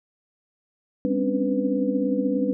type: tone cluster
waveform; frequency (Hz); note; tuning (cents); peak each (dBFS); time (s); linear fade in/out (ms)
sine; 201.4 / 258.1 / 271.2 / 287.8 / 496.3; G3 / C4 / C#4 / D4 / B4; +47 / -23 / -38 / -35 / +8; -27; 1.05-2.53; 0
effects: none